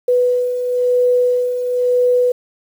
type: beating tone pair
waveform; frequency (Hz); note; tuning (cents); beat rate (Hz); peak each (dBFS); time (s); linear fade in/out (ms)
sine; 493.9 / 494.89; B4 / B4; 0 / +4; 0.99; -21 / -13; 0.08-2.32; 5
effects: 7-bit